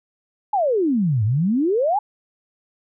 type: exponential two-way sweep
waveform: sine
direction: down then up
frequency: 867 to 100.4 to 867 Hz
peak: -16 dBFS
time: 0.53-1.99 s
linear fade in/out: 5 ms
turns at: 1.24 s
effects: none